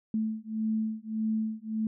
sine beating tone pair, 218.3 / 220 Hz, A3 / A3, -13 / 0 cents, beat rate 1.7 Hz, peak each -31 dBFS, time 0.14-1.87 s, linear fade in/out 2 ms, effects none

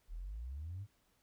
sine exponential sweep, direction up, 37.64 to 106.8 Hz, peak -40 dBFS, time 0.08-0.87 s, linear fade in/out 50 ms, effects tanh soft clip ceiling -37 dBFS + pink hiss -75 dBFS RMS until 1.22 s

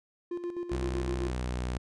triangle tone with tremolo, 349.2 Hz, F4, in tune, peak -29 dBFS, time 0.31-1.31 s, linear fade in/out 5 ms, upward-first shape square, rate 7.8 Hz, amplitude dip 60%
sawtooth tone with pitch glide, 63.8 to 61.63 Hz, C2 to B1, -43 to -3 cents, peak -27 dBFS, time 0.71-1.78 s, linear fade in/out 10 ms, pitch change -60 cents, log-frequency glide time 1.07-1.59 s
effects resampled to 22050 Hz

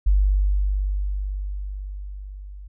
sine tone with level ramp, 49 Hz, G1, in tune, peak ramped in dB -13 to -36 dBFS, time 0.06-2.68 s, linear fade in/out 10 ms, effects none

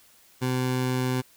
20% pulse tone, 127.7 Hz, C3, 42 cents flat, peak -19 dBFS, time 0.41-1.22 s, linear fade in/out 20 ms, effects white hiss -57 dBFS RMS until 1.36 s

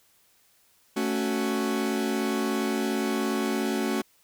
40% pulse chord, F# minor, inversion first, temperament equal, 220 / 277.2 / 370 Hz, A3 / C#4 / F#4, 0 / 0 / 0 cents, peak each -28 / -29 / -29 dBFS, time 0.96-4.02 s, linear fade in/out 10 ms, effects white hiss -63 dBFS RMS until 4.23 s

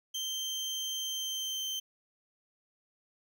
30% pulse tone with pitch glide, 3136 to 3114 Hz, G7 to G7, 0 to -12 cents, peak -31 dBFS, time 0.14-1.8 s, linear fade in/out 10 ms, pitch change -12 cents, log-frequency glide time 1-1.64 s, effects none

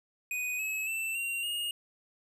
square tone with pitch steps, 2489 / 2575 / 2665 / 2757 / 2853 Hz, D#7 / E7 / E7 / F7 / F7, 0 / -41 / +18 / -23 / +36 cents, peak -32 dBFS, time 0.31-1.71 s, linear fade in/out 2 ms, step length 280 ms, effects none

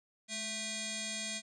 sine tone with frequency modulation, 1973 Hz, B6, 2 cents flat, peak -36 dBFS, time 0.28-1.42 s, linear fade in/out 50 ms, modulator 880 Hz, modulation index 7.2, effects resampled to 22050 Hz

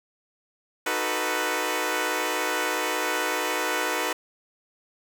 10% pulse chord, B dominant seventh, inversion first, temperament equal with one note detuned, 311.1 / 370 / 443.1 / 493.9 Hz, D#4 / F#4 / A4 / B4, 0 / 0 / +12 / 0 cents, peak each -23 / -23 / -23 / -20 dBFS, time 0.86-4.13 s, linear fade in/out 5 ms, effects none

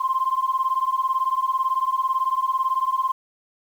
sine beating tone pair, 1042 / 1060 Hz, C6 / C6, -7 / +22 cents, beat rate 18 Hz, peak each -22 dBFS, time 0-3.12 s, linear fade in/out 10 ms, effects tanh soft clip ceiling -12 dBFS + 8-bit

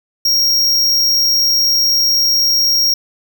square tone, 5588 Hz, F8, in tune, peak -11 dBFS, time 0.25-2.94 s, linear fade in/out 5 ms, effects none

